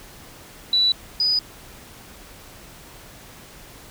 sine tone pair in turn, 3951 / 4964 Hz, B7 / D#8, 0 / -5 cents, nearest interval major third, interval 395 cents, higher second, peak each -15 / -17 dBFS, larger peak first, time 0.73-0.92 / 1.2-1.39 s, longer neither, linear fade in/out 2 ms, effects pink hiss -44 dBFS RMS until 3.9 s

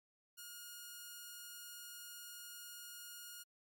5% pulse tone, 1431 Hz, F6, 42 cents sharp, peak -38 dBFS, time 0.37-3.44 s, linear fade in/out 20 ms, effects MP3 96 kbps

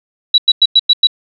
sine tone bursts, 3910 Hz, B7, 18 cents flat, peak -4 dBFS, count 6, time 0.34-1.071 s, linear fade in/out 5 ms, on 41 ms, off 97 ms, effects none

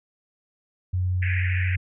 sine tone, 91.3 Hz, F#2, 23 cents flat, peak -21 dBFS, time 0.93-1.77 s, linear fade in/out 10 ms
pink band-pass noise, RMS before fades -31 dBFS, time 1.22-1.76 s, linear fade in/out 5 ms, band 1600 to 2600 Hz, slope 96 dB/octave
effects none

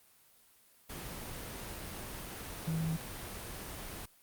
sine tone in noise, 161.7 Hz, E3, 33 cents flat, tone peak -31 dBFS, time 2.67-2.97 s, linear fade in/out 10 ms, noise pink, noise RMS -43 dBFS, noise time 0.89-4.06 s, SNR +9 dB, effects white hiss -64 dBFS RMS until 4.22 s + Opus 32 kbps

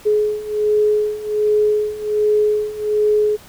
sine beating tone pair, 421.6 / 422.9 Hz, G#4 / G#4, +26 / +31 cents, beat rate 1.3 Hz, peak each -19 / -16 dBFS, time 0.05-3.37 s, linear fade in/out 20 ms, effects pink hiss -43 dBFS RMS until 3.48 s

